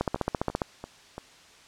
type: two click trains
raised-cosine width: 1 ms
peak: -11 / -22 dBFS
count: 10 / 4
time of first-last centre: 0.01-0.618 / 0.16-1.18 s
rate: 14.8 / 2.94 Hz
effects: white hiss -53 dBFS RMS until 1.67 s + low-pass 6000 Hz 12 dB/octave